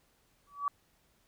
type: tone with exponential growth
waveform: sine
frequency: 1143 Hz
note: D6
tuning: 47 cents flat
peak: -25 dBFS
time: 0.47-0.68 s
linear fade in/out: 1 ms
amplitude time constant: 45 ms
effects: pink hiss -70 dBFS RMS until 1.27 s